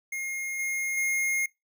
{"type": "tone with level steps", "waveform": "square", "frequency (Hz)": 2140, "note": "C7", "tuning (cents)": 38, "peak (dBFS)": [-31, -28, -25], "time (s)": [0.12, 1.46], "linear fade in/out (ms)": 5, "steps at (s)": [0.59, 0.97], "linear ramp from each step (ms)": 5, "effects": ["noise-tail reverb RT60 0.2 s tail -24 dB re dry"]}